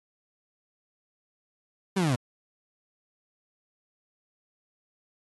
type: linear sweep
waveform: 30% pulse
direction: down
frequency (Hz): 200.6 to 114.3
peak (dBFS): -20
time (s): 1.96-2.16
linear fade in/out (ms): 10
effects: AAC 32 kbps